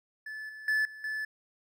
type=tone with level steps; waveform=triangle; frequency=1736 Hz; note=A6; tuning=24 cents flat; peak=-36 / -41 / -23 / -42 / -30 dBFS; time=0.26-1.25 s; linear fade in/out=5 ms; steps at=0.49 / 0.68 / 0.85 / 1.04 s; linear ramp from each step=2 ms; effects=none